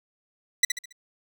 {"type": "tone with echo", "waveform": "15% pulse", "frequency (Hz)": 1975.5, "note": "B6", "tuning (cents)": 0, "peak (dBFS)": -9, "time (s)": [0.63, 0.65], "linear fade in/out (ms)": 5, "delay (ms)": 69, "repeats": 4, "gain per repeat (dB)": -8, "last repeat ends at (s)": 0.926, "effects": []}